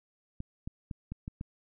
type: clicks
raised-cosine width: 5 ms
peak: -25 dBFS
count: 6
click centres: 0.404 / 0.675 / 0.912 / 1.12 / 1.279 / 1.411 s
effects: none